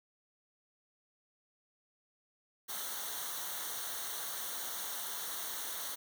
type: noise with comb filter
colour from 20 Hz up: white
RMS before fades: -40 dBFS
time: 2.68-5.96 s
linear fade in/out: 20 ms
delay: 0.4 ms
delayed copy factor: -0.75
effects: none